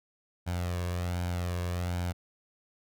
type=tone with flanger; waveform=sawtooth; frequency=88.3 Hz; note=F2; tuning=20 cents sharp; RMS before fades=-32 dBFS; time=0.46-2.13 s; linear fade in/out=20 ms; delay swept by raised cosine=1.3 to 1.82 ms; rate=1.3 Hz; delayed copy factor=+0.55; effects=none